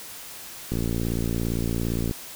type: click train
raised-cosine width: 3 ms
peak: -14 dBFS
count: 81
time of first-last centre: 0.72-2.111 s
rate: 57.5 Hz
effects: white hiss -40 dBFS RMS until 2.35 s